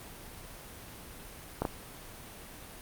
clicks, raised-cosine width 1 ms, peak -15 dBFS, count 2, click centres 1.62 / 1.652 s, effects pink hiss -47 dBFS RMS until 2.81 s + Opus 32 kbps

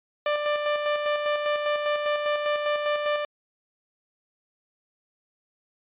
sawtooth tone with tremolo, 592 Hz, D5, 14 cents sharp, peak -18 dBFS, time 0.26-3.25 s, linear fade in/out 2 ms, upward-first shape square, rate 5 Hz, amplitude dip 40%, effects resampled to 8000 Hz

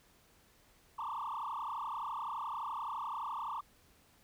sine tone with frequency modulation, 1038 Hz, C6, 14 cents flat, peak -35 dBFS, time 0.98-3.61 s, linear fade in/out 10 ms, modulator 31.7 Hz, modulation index 5, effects tanh soft clip ceiling -34 dBFS + pink hiss -66 dBFS RMS until 4.23 s

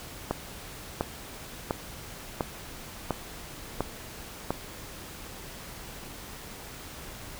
click train, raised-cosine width 1 ms, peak -12 dBFS, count 7, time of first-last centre 0.31-4.506 s, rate 1.43 Hz, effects pink hiss -43 dBFS RMS until 7.39 s

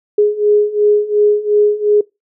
sine beating tone pair, 415.3 / 418.1 Hz, G#4 / G#4, 0 / +12 cents, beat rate 2.8 Hz, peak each -14 / -11 dBFS, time 0.18-2.01 s, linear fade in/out 5 ms, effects noise-tail reverb RT60 0.2 s tail -22 dB re dry

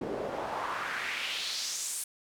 pink noise with band-pass filter sweep, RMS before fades -35 dBFS, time 0.01-2.04 s, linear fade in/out 5 ms, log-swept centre 360 to 9900 Hz, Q 2.4, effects none

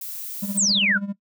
violet noise, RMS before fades -33 dBFS, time 0.01-0.58 s, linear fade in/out 5 ms
triangle tone with tremolo, 200 Hz, G3, 35 cents sharp, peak -21 dBFS, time 0.42-1.13 s, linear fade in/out 10 ms, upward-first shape sine, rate 15 Hz, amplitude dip 80%
sine exponential sweep, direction down, 8670 to 1374 Hz, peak -17 dBFS, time 0.57-0.98 s, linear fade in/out 10 ms
effects noise-tail reverb RT60 0.1 s tail -18 dB re dry

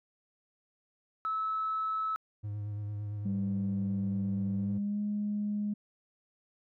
sine tone, 1301 Hz, E6, 23 cents flat, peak -29 dBFS, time 1.25-2.16 s, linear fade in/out 0 ms
triangle tone with vibrato, 103.83 Hz, G#2, in tune, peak -32 dBFS, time 2.43-4.79 s, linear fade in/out 20 ms, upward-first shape sine, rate 8.8 Hz, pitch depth 27 cents each way
sine tone with pitch glide, 196 to 207.5 Hz, G3 to G#3, 0 to -1 cents, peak -29 dBFS, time 3.25-5.74 s, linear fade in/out 10 ms, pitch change +99 cents, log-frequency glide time 4.55-5 s
effects tanh soft clip ceiling -24 dBFS

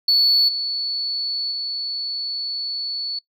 sine tone with level steps, 4435 Hz, C#8, in tune, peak -11 / -21 / -23 dBFS, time 0.08-3.19 s, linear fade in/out 5 ms, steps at 0.48 / 1.51 s, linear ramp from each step 10 ms, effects noise-tail reverb RT60 0.1 s tail -22 dB re dry + tanh soft clip ceiling -10 dBFS

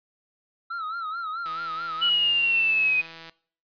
triangle tone with vibrato, 1318.5 Hz, E6, in tune, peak -27 dBFS, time 0.7-2.1 s, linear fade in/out 10 ms, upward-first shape sine, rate 4.6 Hz, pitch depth 98 cents each way
click train, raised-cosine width 0.2 ms, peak -25 dBFS, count 302, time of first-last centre 1.46-3.295 s, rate 164 Hz
sine linear sweep, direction down, 2960 to 2489 Hz, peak -19 dBFS, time 2.01-3.02 s, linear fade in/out 20 ms
effects noise-tail reverb RT60 0.5 s tail -21 dB re dry + resampled to 11025 Hz

